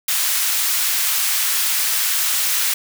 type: high-pass noise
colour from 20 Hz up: white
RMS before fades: -19 dBFS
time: 0.08-2.74 s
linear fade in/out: 5 ms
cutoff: 1300 Hz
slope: 12 dB/octave
effects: none